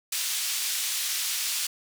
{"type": "band-pass noise", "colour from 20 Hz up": "pink", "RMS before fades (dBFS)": -29, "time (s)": [0.12, 1.67], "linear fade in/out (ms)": 5, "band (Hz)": [3300, 15000], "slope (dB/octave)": 12, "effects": []}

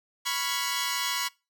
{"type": "chord", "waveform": "10% pulse", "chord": "C# dominant seventh", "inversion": "third", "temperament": "equal", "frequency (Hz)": [987.8, 1108.7, 1396.9, 1661.2], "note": ["B5", "C#6", "E#6", "G#6"], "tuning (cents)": [0, 0, 0, 0], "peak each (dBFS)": [-22, -23, -28, -28], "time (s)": [0.25, 1.29], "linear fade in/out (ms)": 20, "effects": ["noise-tail reverb RT60 0.3 s tail -25 dB re dry"]}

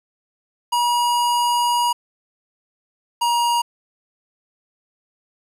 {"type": "tone pair in turn", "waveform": "square", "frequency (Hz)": [960, 949], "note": ["B5", "A#5"], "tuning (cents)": [-49, 31], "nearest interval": "unison", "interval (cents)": 20, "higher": "first", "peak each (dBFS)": -17, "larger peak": "neither", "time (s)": [[0.72, 1.93], [3.21, 3.62]], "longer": "first", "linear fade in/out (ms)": 10, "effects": ["resampled to 32000 Hz", "8-bit"]}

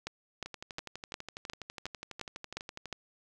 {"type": "two click trains", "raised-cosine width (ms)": 0.2, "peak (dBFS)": [-19, -24], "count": [9, 30], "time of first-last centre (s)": [[0.07, 2.927], [0.46, 2.857]], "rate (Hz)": [2.8, 12.1], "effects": []}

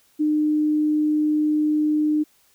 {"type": "tone", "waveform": "sine", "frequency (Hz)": 303.3, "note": "D#4", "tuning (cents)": -44, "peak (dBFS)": -17, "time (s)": [0.19, 2.24], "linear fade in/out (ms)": 20, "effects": ["white hiss -60 dBFS RMS until 2.54 s"]}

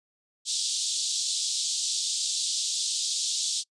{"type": "band-pass noise", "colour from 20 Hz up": "pink", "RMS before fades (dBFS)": -29, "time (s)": [0.45, 3.64], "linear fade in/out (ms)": 50, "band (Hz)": [3500, 8600], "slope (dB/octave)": 48, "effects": ["noise-tail reverb RT60 0.1 s tail -26 dB re dry", "resampled to 24000 Hz"]}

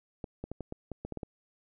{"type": "clicks", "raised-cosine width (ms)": 2, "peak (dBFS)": -24, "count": 10, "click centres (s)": [0.242, 0.44, 0.516, 0.607, 0.724, 0.917, 1.05, 1.123, 1.173, 1.232], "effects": []}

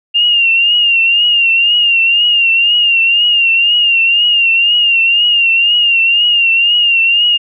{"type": "tone with vibrato", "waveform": "sine", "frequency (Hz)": 2794, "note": "F7", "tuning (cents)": 0, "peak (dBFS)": -7, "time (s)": [0.14, 7.38], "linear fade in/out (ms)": 20, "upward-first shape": "triangle", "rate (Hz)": 2, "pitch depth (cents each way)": 75, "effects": []}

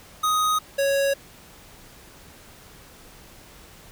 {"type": "tone pair in turn", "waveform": "square", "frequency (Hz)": [1251, 554], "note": ["D#6", "C#5"], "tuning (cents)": [9, -1], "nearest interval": "octave + major second", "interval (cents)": 1410, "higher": "first", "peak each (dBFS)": -20, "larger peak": "neither", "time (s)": [[0.23, 0.59], [0.78, 1.14]], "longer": "neither", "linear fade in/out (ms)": 10, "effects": ["pink hiss -48 dBFS RMS until 3.91 s"]}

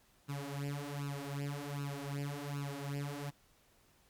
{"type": "tone with flanger", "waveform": "sawtooth", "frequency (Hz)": 142.2, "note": "C#3", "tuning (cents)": 45, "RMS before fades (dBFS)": -40, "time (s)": [0.28, 3.31], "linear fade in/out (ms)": 20, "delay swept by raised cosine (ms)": [0.74, 6.64], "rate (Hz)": 1.3, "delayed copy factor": 0.85, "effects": ["pink hiss -68 dBFS RMS until 4.09 s", "MP3 96 kbps"]}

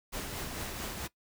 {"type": "noise with tremolo", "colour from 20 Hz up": "pink", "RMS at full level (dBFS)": -37, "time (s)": [0.12, 1.08], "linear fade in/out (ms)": 20, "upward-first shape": "triangle", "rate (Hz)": 4.5, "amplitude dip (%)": 40, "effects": ["noise-tail reverb RT60 0.1 s tail -19 dB re dry"]}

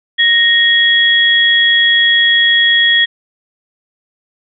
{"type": "tone pair together", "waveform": "sine", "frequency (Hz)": [1864.7, 3323], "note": ["A#6", "G#7"], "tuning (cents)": [0, 0], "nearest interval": "minor seventh", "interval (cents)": 1000, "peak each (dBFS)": -10, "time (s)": [0.18, 3.06], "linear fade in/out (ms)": 20, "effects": []}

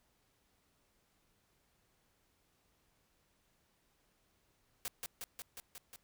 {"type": "noise with echo", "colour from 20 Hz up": "white", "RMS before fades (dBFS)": -40, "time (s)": [4.85, 4.88], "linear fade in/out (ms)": 0, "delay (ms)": 180, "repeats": 6, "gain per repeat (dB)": -2, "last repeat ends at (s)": 5.96, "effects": ["pink hiss -75 dBFS RMS until 6.03 s"]}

